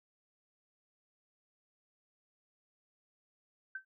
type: tone with exponential decay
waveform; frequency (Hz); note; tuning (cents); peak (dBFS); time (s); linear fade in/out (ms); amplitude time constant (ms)
sine; 1546; G6; -24; -35; 3.75-3.85; 5; 21
effects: none